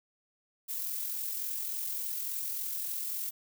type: noise with amplitude modulation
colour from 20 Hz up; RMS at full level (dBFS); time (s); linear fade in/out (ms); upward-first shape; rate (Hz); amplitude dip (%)
violet; -34; 0.68-3.31; 20; sine; 43.5; 35
effects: none